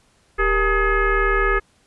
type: tone with frequency modulation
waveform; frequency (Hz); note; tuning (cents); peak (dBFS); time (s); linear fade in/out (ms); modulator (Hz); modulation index
sine; 828; G#5; -5; -15; 0.38-1.6; 20; 433; 2.6
effects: pink hiss -59 dBFS RMS until 1.86 s + resampled to 24000 Hz